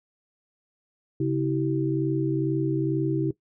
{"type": "tone cluster", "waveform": "sine", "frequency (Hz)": [136.3, 323.6, 385.8], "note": ["C#3", "E4", "G4"], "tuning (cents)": [-29, -32, -28], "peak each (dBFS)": [-26, -25, -29], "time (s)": [1.2, 3.31], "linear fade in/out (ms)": 5, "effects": ["noise-tail reverb RT60 0.1 s tail -17 dB re dry"]}